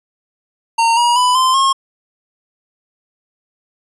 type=tone with pitch steps; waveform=square; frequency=918 / 955.9 / 995.3 / 1036.4 / 1079.2 Hz; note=A#5 / A#5 / B5 / C6 / C#6; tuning=-27 / +43 / +13 / -17 / -47 cents; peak=-11 dBFS; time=0.78-1.73 s; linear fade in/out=10 ms; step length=190 ms; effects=resampled to 24000 Hz

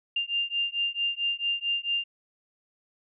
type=beating tone pair; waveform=sine; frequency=2794 / 2798.5 Hz; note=F7 / F7; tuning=0 / +3 cents; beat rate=4.5 Hz; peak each=-29 dBFS; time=0.16-2.04 s; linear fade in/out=5 ms; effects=none

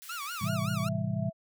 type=high-pass noise; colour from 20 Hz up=white; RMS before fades=-47 dBFS; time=0.02-0.49 s; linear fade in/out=0 ms; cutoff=1400 Hz; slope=24 dB/octave
type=tone with vibrato; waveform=sawtooth; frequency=1268 Hz; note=D#6; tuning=32 cents sharp; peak=-32 dBFS; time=0.09-0.89 s; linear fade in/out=5 ms; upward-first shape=sine; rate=5.2 Hz; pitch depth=220 cents each way
type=chord; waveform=sine; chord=A minor seventh; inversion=none; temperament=just; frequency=110 / 132 / 165 / 198 Hz; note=A2 / C3 / E3 / G3; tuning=0 / +16 / +2 / +18 cents; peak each=-34 dBFS; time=0.41-1.3 s; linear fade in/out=10 ms
type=tone with tremolo; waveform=sine; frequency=659.3 Hz; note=E5; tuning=in tune; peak=-36 dBFS; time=0.44-1.33 s; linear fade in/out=50 ms; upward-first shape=sine; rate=2.7 Hz; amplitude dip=65%
effects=none

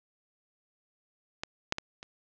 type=clicks; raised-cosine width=0.2 ms; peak=-16 / -9 / -16 / -26 dBFS; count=4; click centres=1.435 / 1.724 / 1.784 / 2.029 s; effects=low-pass 7000 Hz 12 dB/octave

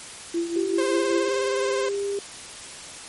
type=tone with tremolo; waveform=sine; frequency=338.9 Hz; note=E4; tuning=48 cents sharp; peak=-20 dBFS; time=0.34-1.29 s; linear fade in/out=5 ms; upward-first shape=triangle; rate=5.2 Hz; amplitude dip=75%
type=tone with pitch glide; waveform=sine; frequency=386.2 to 400.5 Hz; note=G4 to G4; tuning=-26 to +37 cents; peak=-24 dBFS; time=0.56-2.19 s; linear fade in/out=2 ms; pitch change=+63 cents; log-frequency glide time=0.72-0.9 s
type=tone with vibrato; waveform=sawtooth; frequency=523.3 Hz; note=C5; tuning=in tune; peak=-21 dBFS; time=0.78-1.89 s; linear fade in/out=5 ms; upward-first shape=triangle; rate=19 Hz; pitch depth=49 cents each way
effects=white hiss -39 dBFS RMS until 3.08 s + MP3 48 kbps

